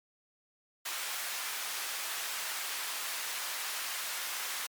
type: high-pass noise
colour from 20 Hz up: pink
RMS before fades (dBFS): -37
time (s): 0.85-4.67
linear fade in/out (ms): 10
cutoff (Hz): 1200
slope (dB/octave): 12
effects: MP3 96 kbps